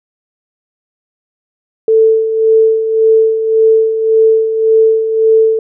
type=tone with tremolo; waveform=sine; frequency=443.5 Hz; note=A4; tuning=14 cents sharp; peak=-4 dBFS; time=1.88-5.59 s; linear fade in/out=2 ms; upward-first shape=sine; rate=1.8 Hz; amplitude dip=60%; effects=none